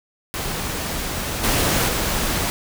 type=noise with level steps; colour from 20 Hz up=pink; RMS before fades=-26 / -19 / -22 dBFS; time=0.34-2.5 s; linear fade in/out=0 ms; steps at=1.43 / 1.88 s; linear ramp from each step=10 ms; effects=none